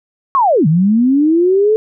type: linear two-way sweep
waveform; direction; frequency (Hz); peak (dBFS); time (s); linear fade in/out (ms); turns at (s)
sine; down then up; 1130 to 147.5 to 441.8; -8; 0.35-1.76; 0; 0.67
effects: none